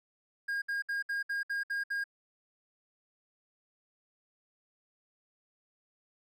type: tone bursts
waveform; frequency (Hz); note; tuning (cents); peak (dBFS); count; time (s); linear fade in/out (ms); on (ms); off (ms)
triangle; 1623; G#6; -40; -29; 8; 0.48-2.041; 10; 140; 63
effects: none